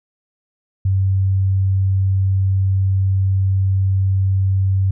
sine tone, 96 Hz, G2, 36 cents flat, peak -13 dBFS, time 0.85-4.91 s, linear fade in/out 5 ms, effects none

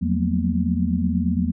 sine tone cluster, 82.5 / 178.3 / 186.9 / 223.7 / 241.9 Hz, E2 / F3 / F#3 / A3 / B3, +2 / +36 / +18 / +29 / -36 cents, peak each -25 dBFS, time 0.01-1.52 s, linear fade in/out 20 ms, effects none

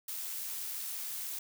blue noise with amplitude modulation, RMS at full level -38 dBFS, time 0.08-1.39 s, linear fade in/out 5 ms, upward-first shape sine, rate 86.1 Hz, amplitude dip 25%, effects none

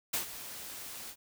white noise with ADSR envelope, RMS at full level -31 dBFS, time 0.13-1.16 s, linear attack 11 ms, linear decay 110 ms, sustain -13 dB, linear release 64 ms, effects none

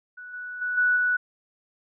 sine tone with level steps, 1477 Hz, F#6, 3 cents flat, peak -38 / -33 / -25 / -18 / -20 dBFS, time 0.17-1.17 s, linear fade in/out 10 ms, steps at 0.33 / 0.61 / 0.77 / 0.96 s, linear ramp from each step 10 ms, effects none

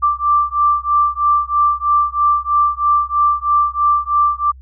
sine beating tone pair, 1174.7 / 1177.8 Hz, D6 / D6, 0 / +5 cents, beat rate 3.1 Hz, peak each -15 dBFS, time 0.02-4.52 s, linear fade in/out 20 ms, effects added 65 Hz sine -36 dBFS peak until 4.61 s

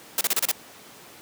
white noise bursts, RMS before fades -22 dBFS, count 6, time 0.18-0.515 s, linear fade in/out 2 ms, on 30 ms, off 31 ms, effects pink hiss -46 dBFS RMS until 1.21 s + high-pass 200 Hz 12 dB/octave

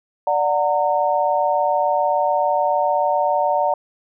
sine chord, D augmented, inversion none, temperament just, 587.3 / 734.2 / 917.7 Hz, D5 / F#5 / A#5, 0 / -14 / -27 cents, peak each -20 dBFS, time 0.27-3.74 s, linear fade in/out 2 ms, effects none

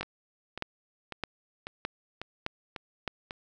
two click trains, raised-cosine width 0.3 ms, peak -15 / -21 dBFS, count 6 / 7, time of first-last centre 0.01-3.077 / 0.03-3.309 s, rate 1.63 / 1.83 Hz, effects none

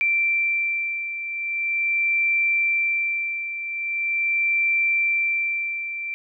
sine beating tone pair, 2349 / 2349.42 Hz, D7 / D7, 0 / 0 cents, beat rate 0.42 Hz, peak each -21 / -27 dBFS, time 0.01-6.14 s, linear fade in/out 0 ms, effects none

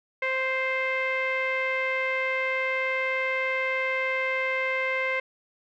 sawtooth tone with low-pass filter, 523.3 Hz, C5, in tune, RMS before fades -27 dBFS, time 0.22-5.2 s, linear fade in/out 5 ms, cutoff 2200 Hz, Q 6.6, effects none

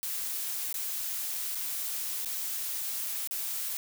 blue noise with dropouts, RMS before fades -34 dBFS, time 0.03-3.77 s, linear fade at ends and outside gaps 0 ms, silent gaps 0.727-0.742 / 1.548-1.554 / 2.248-2.258 / 3.274-3.31 s, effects none

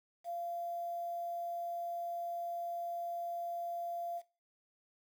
sine tone with quantisation, 690 Hz, F5, 21 cents flat, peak -37 dBFS, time 0.24-4.22 s, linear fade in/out 50 ms, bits 10, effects noise-tail reverb RT60 0.3 s tail -17 dB re dry

